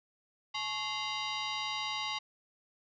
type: tone with frequency modulation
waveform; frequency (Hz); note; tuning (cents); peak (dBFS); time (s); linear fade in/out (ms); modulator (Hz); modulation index
sine; 854; G#5; +48; -33; 0.54-2.19; 10; 976; 3.9
effects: none